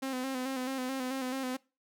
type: tone with vibrato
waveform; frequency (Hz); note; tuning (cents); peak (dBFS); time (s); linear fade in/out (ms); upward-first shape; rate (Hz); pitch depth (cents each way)
sawtooth; 260.4; C4; -8; -29; 0.02-1.57; 10; square; 4.6; 43
effects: noise-tail reverb RT60 0.3 s tail -23 dB re dry